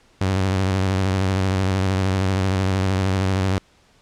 sawtooth tone with vibrato, 95.1 Hz, F#2, 48 cents sharp, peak -14 dBFS, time 0.21-3.58 s, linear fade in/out 0 ms, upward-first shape square, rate 13 Hz, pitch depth 41 cents each way, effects pink hiss -56 dBFS RMS until 4.01 s + low-pass 7000 Hz 12 dB/octave

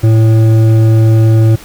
sine tone with hard clipping, 111.3 Hz, A2, 20 cents sharp, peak -6 dBFS, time 0.03-1.56 s, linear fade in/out 10 ms, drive 9 dB, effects pink hiss -34 dBFS RMS until 1.64 s

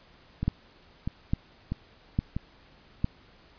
two click trains, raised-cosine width 5 ms, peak -12 / -17 dBFS, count 4 / 4, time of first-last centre 0.48-3.044 / 0.43-2.365 s, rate 1.17 / 1.55 Hz, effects pink hiss -57 dBFS RMS until 3.58 s + resampled to 11025 Hz

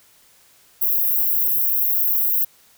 white high-pass noise, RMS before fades -19 dBFS, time 0.81-2.45 s, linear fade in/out 10 ms, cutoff 12000 Hz, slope 96 dB/octave, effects white hiss -54 dBFS RMS until 2.77 s

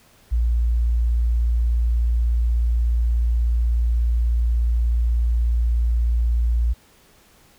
sine tone, 58.27 Hz, A#1, in tune, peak -16 dBFS, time 0.31-6.74 s, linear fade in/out 20 ms, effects pink hiss -54 dBFS RMS until 7.58 s

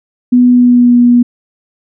sine tone with pitch glide, 246.9 to 242.1 Hz, B3 to B3, 0 to -34 cents, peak -3 dBFS, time 0.32-1.23 s, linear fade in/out 10 ms, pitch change -34 cents, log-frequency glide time 0.49-0.97 s, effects none

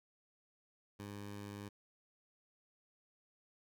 15% pulse tone, 101.9 Hz, G#2, 32 cents flat, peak -39 dBFS, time 0.99-1.69 s, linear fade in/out 10 ms, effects none

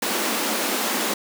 pink high-pass noise, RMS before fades -24 dBFS, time 0.02-1.14 s, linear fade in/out 5 ms, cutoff 200 Hz, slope 96 dB/octave, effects none

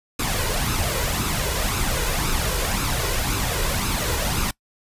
pink noise with flanger, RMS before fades -23 dBFS, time 0.19-4.51 s, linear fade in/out 5 ms, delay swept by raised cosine 0.77 to 2.07 ms, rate 1.9 Hz, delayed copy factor +0.55, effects noise-tail reverb RT60 0.1 s tail -23 dB re dry + resampled to 32000 Hz

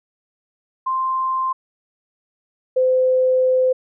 sine tone pair in turn, 1046.5 / 513.4 Hz, C6 / C5, 0 / -33 cents, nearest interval octave, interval 1233 cents, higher first, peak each -18 / -13 dBFS, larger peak second, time 0.86-1.53 / 2.76-3.73 s, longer second, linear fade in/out 10 ms, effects none

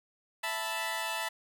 15% pulse chord, E suspended fourth, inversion none, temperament equal, 659.3 / 880 / 987.8 Hz, E5 / A5 / B5, 0 / 0 / 0 cents, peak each -32 / -29 / -31 dBFS, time 0.43-1.29 s, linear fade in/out 10 ms, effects none

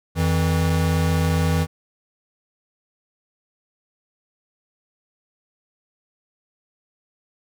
square tone pair together, 86.46 / 162 Hz, F2 / E3, -17 / -30 cents, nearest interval major seventh, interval 1087 cents, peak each -21 dBFS, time 0.15-1.67 s, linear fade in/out 50 ms, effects none

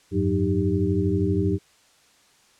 sine tone cluster, 89.6 / 102.1 / 182.2 / 306.6 / 393.1 Hz, F2 / G#2 / F#3 / D#4 / G4, +45 / -29 / -26 / -25 / +5 cents, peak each -26 dBFS, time 0.11-1.59 s, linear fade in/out 50 ms, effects white hiss -58 dBFS RMS until 2.59 s + low-pass 8000 Hz 12 dB/octave

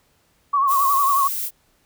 sine tone with vibrato, 1108.7 Hz, C#6, in tune, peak -15 dBFS, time 0.53-1.28 s, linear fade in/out 10 ms, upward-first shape triangle, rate 11 Hz, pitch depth 81 cents each way
violet noise, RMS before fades -26 dBFS, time 0.67-1.51 s, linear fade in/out 50 ms
effects pink hiss -62 dBFS RMS until 1.85 s

